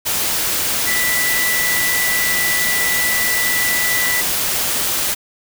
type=tone in noise; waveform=sine; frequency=1975.5 Hz; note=B6; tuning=in tune; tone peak=-18 dBFS; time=0.86-4.22 s; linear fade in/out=20 ms; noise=white; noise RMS=-19 dBFS; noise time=0.05-5.15 s; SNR=-2 dB; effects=none